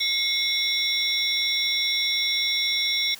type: tone cluster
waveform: sine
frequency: 2164 / 3485 / 3860 / 5550 Hz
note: C#7 / A7 / B7 / F8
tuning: -42 / -17 / -40 / -12 cents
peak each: -27 dBFS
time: 0-3.15 s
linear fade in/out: 10 ms
effects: white hiss -44 dBFS RMS until 3.19 s